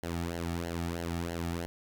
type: tone with flanger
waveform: sawtooth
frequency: 84.9 Hz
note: F2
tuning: 48 cents flat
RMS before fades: -35 dBFS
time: 0.03-1.66 s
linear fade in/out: 0 ms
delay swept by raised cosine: 0.82 to 2.02 ms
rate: 3.1 Hz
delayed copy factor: -0.75
effects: none